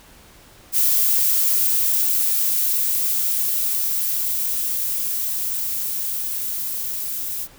violet noise with level ramp, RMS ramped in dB -17 to -27 dBFS, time 0.72-7.48 s, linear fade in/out 50 ms, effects pink hiss -48 dBFS RMS until 7.58 s

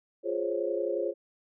sine chord, Db major seventh, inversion first, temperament equal, 349.2 / 415.3 / 523.3 / 554.4 Hz, F4 / Ab4 / C5 / Db5, 0 / 0 / 0 / 0 cents, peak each -33 dBFS, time 0.23-1.14 s, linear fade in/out 50 ms, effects none

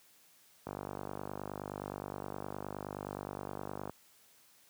click train, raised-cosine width 1 ms, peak -25 dBFS, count 161, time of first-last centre 0.67-3.896 s, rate 49.6 Hz, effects white hiss -64 dBFS RMS until 4.69 s + high-pass 80 Hz 12 dB/octave

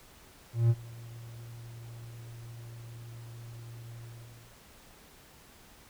triangle tone with ADSR envelope, 116.54 Hz, A#2, in tune, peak -17 dBFS, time 0.53-4.59 s, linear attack 170 ms, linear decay 45 ms, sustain -24 dB, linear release 550 ms, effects pink hiss -56 dBFS RMS until 5.89 s

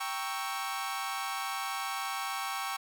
sawtooth chord, G diminished seventh, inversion none, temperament equal, 784 / 932.3 / 1108.7 / 1318.5 Hz, G5 / Bb5 / Db6 / Fb6, 0 / 0 / 0 / 0 cents, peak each -34 / -39 / -33 / -37 dBFS, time 0-2.77 s, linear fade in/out 10 ms, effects none

